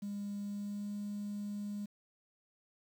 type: tone with pitch glide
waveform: triangle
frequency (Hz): 202.8 to 205.4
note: G#3 to G#3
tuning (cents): -41 to -19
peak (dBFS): -34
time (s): 0.02-1.86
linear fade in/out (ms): 10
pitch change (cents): +22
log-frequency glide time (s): 0.4-0.95
effects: tanh soft clip ceiling -34 dBFS + 10-bit